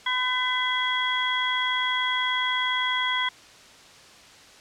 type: tone cluster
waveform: sine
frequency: 1009 / 1523 / 2006 / 3315 Hz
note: B5 / F#6 / B6 / G#7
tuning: +37 / +50 / +26 / -4 cents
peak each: -28 / -32 / -27 / -27 dBFS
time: 0.06-3.29 s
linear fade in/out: 5 ms
effects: white hiss -49 dBFS RMS until 4.6 s + low-pass 6000 Hz 12 dB/octave